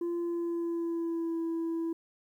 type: tone with pitch glide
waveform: sine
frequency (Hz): 343.6 to 330.6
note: F4 to E4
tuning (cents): -28 to +5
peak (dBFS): -27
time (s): 0.01-1.93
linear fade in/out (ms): 5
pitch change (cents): -67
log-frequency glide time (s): 0.18-1.39
effects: tanh soft clip ceiling -29 dBFS + 11-bit